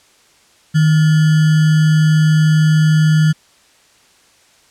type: tone with sample-and-hold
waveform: sine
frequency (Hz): 155.56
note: D#3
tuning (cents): 0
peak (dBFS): -8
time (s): 0.74-3.33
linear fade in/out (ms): 20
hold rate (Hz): 1575
effects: white hiss -51 dBFS RMS until 4.7 s + low-pass 8000 Hz 12 dB/octave